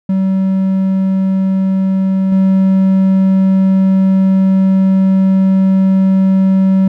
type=tone with level steps; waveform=triangle; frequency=190.9 Hz; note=G3; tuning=46 cents flat; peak=-8 / -5 dBFS; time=0.09-6.88 s; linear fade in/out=5 ms; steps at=2.32 s; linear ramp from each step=2 ms; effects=none